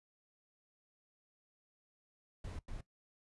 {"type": "noise bursts at uneven times", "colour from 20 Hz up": "brown", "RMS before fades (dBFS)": -44, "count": 2, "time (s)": [[2.44, 2.59], [2.68, 2.81]], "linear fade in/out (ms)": 5, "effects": ["noise-tail reverb RT60 0.1 s tail -17 dB re dry", "resampled to 24000 Hz"]}